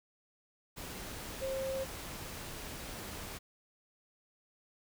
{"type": "tone in noise", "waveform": "sine", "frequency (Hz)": 533, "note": "C5", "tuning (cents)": 32, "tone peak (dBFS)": -34, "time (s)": [1.41, 1.85], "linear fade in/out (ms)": 20, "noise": "pink", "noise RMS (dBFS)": -44, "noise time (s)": [0.76, 3.39], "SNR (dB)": 7, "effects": []}